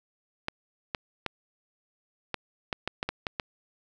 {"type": "clicks", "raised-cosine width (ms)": 0.3, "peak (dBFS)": -13, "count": 10, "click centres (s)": [0.484, 0.948, 1.263, 2.343, 2.728, 2.876, 3.029, 3.09, 3.268, 3.398], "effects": []}